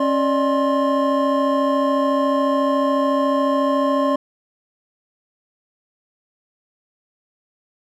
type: tone cluster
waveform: triangle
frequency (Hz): 273.1 / 580 / 614 / 1059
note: C#4 / D5 / D#5 / C6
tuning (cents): -26 / -22 / -23 / +21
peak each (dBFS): -18 / -18 / -25 / -20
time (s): 0-4.16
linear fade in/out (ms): 5
effects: none